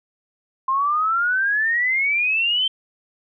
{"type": "exponential sweep", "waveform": "sine", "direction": "up", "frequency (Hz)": [1046.5, 3136], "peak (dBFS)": -17, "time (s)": [0.68, 2.68], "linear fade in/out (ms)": 5, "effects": []}